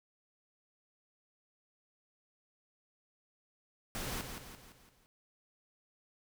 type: noise with echo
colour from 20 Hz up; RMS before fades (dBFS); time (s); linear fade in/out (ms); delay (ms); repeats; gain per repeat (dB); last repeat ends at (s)
pink; -39; 3.95-4.21; 0; 170; 5; -6; 5.06
effects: none